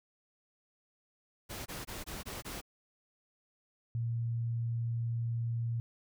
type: noise bursts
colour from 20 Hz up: pink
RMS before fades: -42 dBFS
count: 6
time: 1.49-2.615 s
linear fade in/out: 20 ms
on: 170 ms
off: 21 ms
type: tone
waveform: sine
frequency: 116.5 Hz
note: A#2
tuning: 1 cent flat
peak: -31 dBFS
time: 3.95-5.8 s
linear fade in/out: 0 ms
effects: none